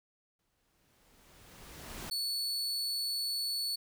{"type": "noise with exponential growth", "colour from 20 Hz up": "pink", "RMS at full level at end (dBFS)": -41, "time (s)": [0.39, 2.1], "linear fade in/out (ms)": 2, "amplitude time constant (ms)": 370}
{"type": "tone", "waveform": "40% pulse", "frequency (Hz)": 4435, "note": "C#8", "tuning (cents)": 0, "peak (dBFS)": -31, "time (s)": [2.11, 3.76], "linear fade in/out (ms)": 10}
{"effects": []}